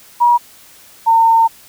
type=tone pair in turn; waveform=sine; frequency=958 / 908.9 Hz; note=A#5 / A#5; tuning=+47 / -44 cents; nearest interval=minor second; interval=91 cents; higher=first; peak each=-7 dBFS; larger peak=neither; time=0.2-0.38 / 1.06-1.48 s; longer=second; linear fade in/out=20 ms; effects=white hiss -43 dBFS RMS until 1.68 s